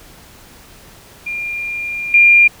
sine tone with level steps, 2400 Hz, D7, 37 cents sharp, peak -20 / -5 dBFS, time 1.26-2.48 s, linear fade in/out 10 ms, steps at 2.14 s, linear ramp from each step 2 ms, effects pink hiss -42 dBFS RMS until 2.6 s

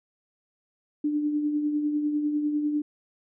sine tone with tremolo, 297.1 Hz, D4, 20 cents sharp, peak -21 dBFS, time 1.04-2.82 s, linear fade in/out 5 ms, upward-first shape triangle, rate 10 Hz, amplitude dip 50%, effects none

